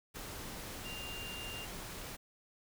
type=tone in noise; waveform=sine; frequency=2794 Hz; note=F7; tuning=in tune; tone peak=-44 dBFS; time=0.84-1.66 s; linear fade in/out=20 ms; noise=pink; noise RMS=-45 dBFS; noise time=0.14-2.17 s; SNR=-2 dB; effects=none